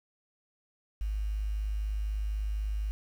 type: tone with quantisation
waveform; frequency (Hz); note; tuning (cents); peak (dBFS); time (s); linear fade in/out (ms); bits
sine; 52; G#1; +3; -29; 1.01-2.91; 0; 9
effects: none